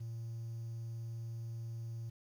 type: tone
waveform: triangle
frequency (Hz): 114.9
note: A#2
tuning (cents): -25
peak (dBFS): -37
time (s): 0-2.1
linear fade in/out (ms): 10
effects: tanh soft clip ceiling -35 dBFS + 11-bit